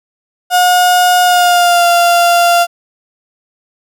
35% pulse tone with pitch glide, 720 to 693.1 Hz, F#5 to F5, -47 to -13 cents, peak -5 dBFS, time 0.5-2.67 s, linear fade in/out 50 ms, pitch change -66 cents, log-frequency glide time 1.24-1.86 s, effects none

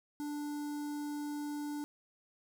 square tone with notch filter, 293.7 Hz, D4, in tune, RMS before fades -39 dBFS, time 0.2-1.84 s, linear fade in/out 0 ms, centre 2500 Hz, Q 0.57, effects none

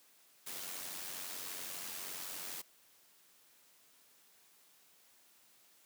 white noise with amplitude modulation, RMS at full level -42 dBFS, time 0.46-2.62 s, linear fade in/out 10 ms, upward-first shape sine, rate 92 Hz, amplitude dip 45%, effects white hiss -66 dBFS RMS until 5.85 s + high-pass 150 Hz 12 dB/octave

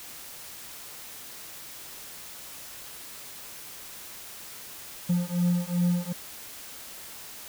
triangle beating tone pair, 174.61 / 177.21 Hz, F3 / F3, 0 / +26 cents, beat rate 2.6 Hz, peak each -24 dBFS, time 5.09-6.13 s, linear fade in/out 10 ms, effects white hiss -43 dBFS RMS until 7.48 s

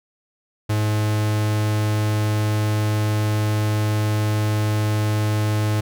45% pulse tone, 106.3 Hz, G#2, 41 cents sharp, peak -18 dBFS, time 0.69-5.81 s, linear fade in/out 10 ms, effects none

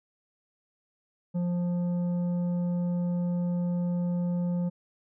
triangle tone with tanh clipping, 175.8 Hz, F3, 12 cents sharp, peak -27 dBFS, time 1.34-4.7 s, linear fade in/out 20 ms, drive 12 dB, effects none

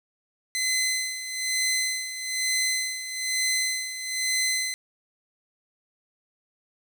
15% pulse tone with tremolo, 2041 Hz, C7, 44 cents flat, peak -16 dBFS, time 0.55-4.74 s, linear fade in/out 0 ms, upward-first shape sine, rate 1.1 Hz, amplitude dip 70%, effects 9-bit

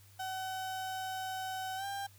35% pulse tone with pitch glide, 756 to 795 Hz, F#5 to G5, +37 to +24 cents, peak -35 dBFS, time 0.19-2.07 s, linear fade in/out 10 ms, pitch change +87 cents, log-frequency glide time 1.76-1.85 s, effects added 98 Hz sine -58 dBFS peak until 2.18 s + white hiss -63 dBFS RMS until 2.18 s

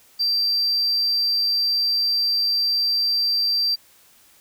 triangle tone, 4699 Hz, D8, in tune, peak -16 dBFS, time 0.19-3.76 s, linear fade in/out 20 ms, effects tanh soft clip ceiling -13 dBFS + white hiss -54 dBFS RMS until 4.4 s

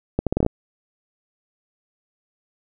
accelerating click train, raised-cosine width 2 ms, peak -6 dBFS, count 8, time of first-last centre 0.19-0.464 s, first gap 77 ms, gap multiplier 0.76, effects none

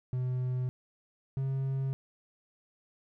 triangle tone pair in turn, 126.7 / 134.47 Hz, B2 / C3, +45 / +48 cents, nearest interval minor second, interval 103 cents, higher second, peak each -27 dBFS, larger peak neither, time 0.13-0.69 / 1.37-1.93 s, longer neither, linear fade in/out 0 ms, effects none

